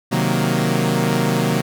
sawtooth chord, C half-diminished seventh, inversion none, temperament equal, 130.81 / 155.56 / 185 / 233.1 Hz, C3 / Eb3 / Gb3 / Bb3, 0 / 0 / 0 / 0 cents, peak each -18 dBFS, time 0.11-1.62 s, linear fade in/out 20 ms, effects none

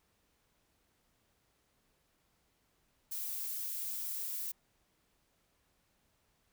violet noise, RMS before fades -39 dBFS, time 3.11-4.52 s, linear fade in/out 10 ms, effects pink hiss -75 dBFS RMS until 6.52 s

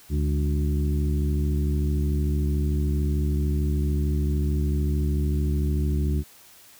harmonic tone with a mistuned harmonic, 73.42 Hz, D2, in tune, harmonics 1 / 2 / 3 / 4 / 5, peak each -22 / -28 / -32 / -34 / -36 dBFS, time 0.09-6.24 s, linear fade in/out 50 ms, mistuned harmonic 3, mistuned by -71 cents, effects white hiss -51 dBFS RMS until 6.79 s

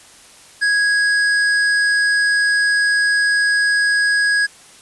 sine tone with hard clipping, 1657 Hz, G#6, 4 cents flat, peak -15 dBFS, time 0.61-4.47 s, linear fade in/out 20 ms, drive 11 dB, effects white hiss -44 dBFS RMS until 4.81 s + resampled to 24000 Hz

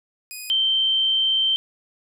10% pulse / sine tone pair in turn, 2489 / 3121 Hz, D#7 / G7, 0 / -8 cents, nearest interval major third, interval 392 cents, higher second, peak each -24 / -17 dBFS, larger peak second, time 0.31-0.5 / 0.5-1.56 s, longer second, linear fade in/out 0 ms, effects none

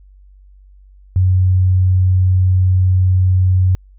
sine tone, 92.5 Hz, F#2, in tune, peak -9 dBFS, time 1.16-3.75 s, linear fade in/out 0 ms, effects added 48 Hz sine -41 dBFS peak until 3.98 s

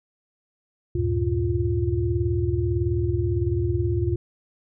sine tone cluster, 76.1 / 97.5 / 115.7 / 349.7 Hz, D#2 / G2 / A#2 / F4, -38 / -9 / -13 / +2 cents, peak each -26 dBFS, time 0.95-4.16 s, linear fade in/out 5 ms, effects none

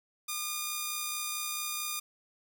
5% pulse tone with amplitude modulation, 1213 Hz, D#6, 44 cents flat, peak -20 dBFS, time 0.28-2 s, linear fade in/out 10 ms, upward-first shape sine, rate 64.5 Hz, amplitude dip 25%, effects none

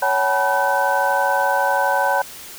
sine tone cluster, 558 / 763 / 855 / 976 / 1521 Hz, C#5 / G5 / A5 / B5 / F#6, +11 / -47 / -50 / -21 / +47 cents, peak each -22 dBFS, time 0.02-2.22 s, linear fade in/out 5 ms, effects white hiss -37 dBFS RMS until 2.58 s

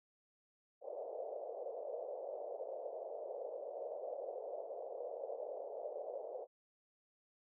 white band-pass noise, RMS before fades -45 dBFS, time 0.81-6.47 s, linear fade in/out 50 ms, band 470 to 640 Hz, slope 48 dB/octave, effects none

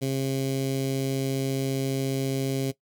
15% pulse tone with notch filter, 134.6 Hz, C3, 49 cents sharp, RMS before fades -27 dBFS, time 0.01-2.72 s, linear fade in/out 20 ms, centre 1300 Hz, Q 0.53, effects noise-tail reverb RT60 0.1 s tail -17 dB re dry

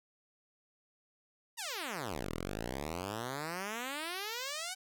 5% pulse exponential two-way sweep, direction down then up, 987.8 to 38.89 to 769 Hz, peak -26 dBFS, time 1.57-4.75 s, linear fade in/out 20 ms, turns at 2.31 s, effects none

